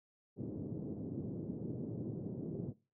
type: band-pass noise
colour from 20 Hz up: pink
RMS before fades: -42 dBFS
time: 0.36-2.74 s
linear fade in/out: 50 ms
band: 120 to 390 Hz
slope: 24 dB/octave
effects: noise-tail reverb RT60 0.3 s tail -19 dB re dry